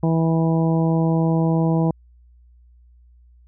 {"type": "harmonic tone", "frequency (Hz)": 163.1, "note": "E3", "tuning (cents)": -18, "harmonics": [1, 2, 3, 4, 5, 6], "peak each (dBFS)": [-17, -23, -27, -29, -31, -33], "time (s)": [0.03, 1.91], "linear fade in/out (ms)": 2, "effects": ["added 60 Hz sine -48 dBFS peak until 3.47 s"]}